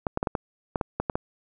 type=clicks; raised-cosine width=1 ms; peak=-11 dBFS; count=10; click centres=0.068 / 0.174 / 0.229 / 0.272 / 0.352 / 0.758 / 0.812 / 1 / 1.098 / 1.155 s; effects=none